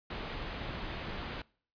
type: low-pass noise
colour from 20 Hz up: pink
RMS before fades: -40 dBFS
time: 0.1-1.42 s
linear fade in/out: 5 ms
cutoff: 4000 Hz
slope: 24 dB/octave
effects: noise-tail reverb RT60 0.5 s tail -24 dB re dry + resampled to 11025 Hz